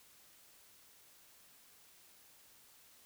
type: silence
effects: white hiss -63 dBFS RMS until 3.05 s